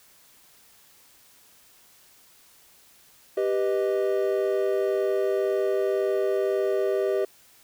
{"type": "chord", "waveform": "triangle", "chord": "G augmented", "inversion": "none", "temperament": "equal", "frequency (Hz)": [392, 493.9, 622.3], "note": ["G4", "B4", "D#5"], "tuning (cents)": [0, 0, 0], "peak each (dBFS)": [-22, -27, -26], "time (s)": [3.37, 7.25], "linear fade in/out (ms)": 5, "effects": ["white hiss -56 dBFS RMS until 7.63 s"]}